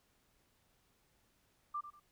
sine tone with echo, 1184 Hz, D6, 14 cents sharp, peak -36 dBFS, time 1.74-1.81 s, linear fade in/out 10 ms, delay 95 ms, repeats 2, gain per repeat -11 dB, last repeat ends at 2 s, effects pink hiss -74 dBFS RMS until 2.11 s

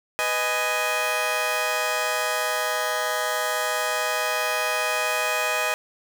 15% pulse chord, G# minor, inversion first, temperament just, 498.4 / 623 / 830.6 Hz, B4 / D#5 / G#5, +16 / +2 / 0 cents, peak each -23 / -19 / -22 dBFS, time 0.19-5.74 s, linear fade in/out 0 ms, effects none

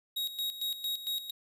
45% pulse tone with tremolo, 3790 Hz, A#7, 28 cents sharp, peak -31 dBFS, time 0.16-1.31 s, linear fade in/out 10 ms, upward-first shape square, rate 4.4 Hz, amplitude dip 70%, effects none

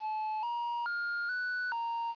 triangle tone with pitch steps, 864 / 948 / 1412 / 1485 / 929 Hz, A5 / A#5 / F6 / F#6 / A#5, -32 / +29 / +19 / +6 / -6 cents, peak -30 dBFS, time 0-2.15 s, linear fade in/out 50 ms, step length 430 ms, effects resampled to 11025 Hz + 10-bit

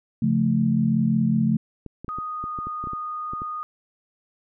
sine chord, Db augmented, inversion none, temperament equal, 138.59 / 174.61 / 220 Hz, Db3 / F3 / A3, 0 / 0 / 0 cents, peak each -24 / -24 / -20 dBFS, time 0.22-1.57 s, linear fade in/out 5 ms
clicks, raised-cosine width 3 ms, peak -23 dBFS, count 12, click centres 1.863 / 2.046 / 2.082 / 2.186 / 2.44 / 2.588 / 2.67 / 2.84 / 2.872 / 2.934 / 3.335 / 3.419 s
sine tone with pitch glide, 1244.5 to 1233.1 Hz, D#6 to D#6, 0 to -16 cents, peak -28 dBFS, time 2.09-3.63 s, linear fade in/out 0 ms, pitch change -16 cents, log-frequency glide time 2.22-2.51 s
effects none

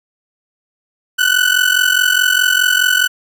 30% pulse ring-modulated tone, 1492 Hz, F#6, 14 cents sharp, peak -5 dBFS, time 1.18-3.08 s, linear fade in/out 20 ms, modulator 22.4 Hz, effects none

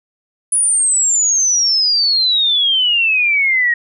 sine exponential sweep, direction down, 9956 to 1872 Hz, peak -11 dBFS, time 0.52-3.74 s, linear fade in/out 5 ms, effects none

